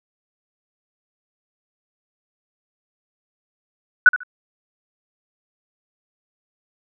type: tone with echo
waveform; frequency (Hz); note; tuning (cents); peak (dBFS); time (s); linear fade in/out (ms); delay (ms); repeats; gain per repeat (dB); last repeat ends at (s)
sine; 1480; F#6; 0; -4; 4.06-4.09; 2; 72; 2; -14; 4.234
effects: none

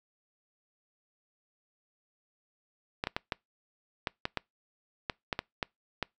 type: clicks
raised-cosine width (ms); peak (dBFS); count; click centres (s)
0.3; -14; 12; 3.039 / 3.071 / 3.165 / 3.322 / 4.072 / 4.254 / 4.373 / 5.098 / 5.328 / 5.391 / 5.628 / 6.027
effects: noise-tail reverb RT60 0.2 s tail -26 dB re dry

